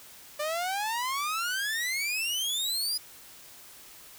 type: exponential sweep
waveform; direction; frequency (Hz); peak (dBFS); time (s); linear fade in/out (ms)
sawtooth; up; 586 to 5000; -25; 0.39-2.98; 10
effects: white hiss -50 dBFS RMS until 4.18 s